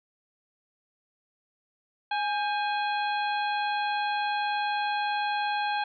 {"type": "harmonic tone with a mistuned harmonic", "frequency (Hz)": 831, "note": "G#5", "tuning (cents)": 1, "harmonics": [1, 2, 3, 4, 5], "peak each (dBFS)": [-27, -33, -37, -39, -41], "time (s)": [2.11, 5.84], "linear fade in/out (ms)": 5, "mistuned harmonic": 2, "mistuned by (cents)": -77, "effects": []}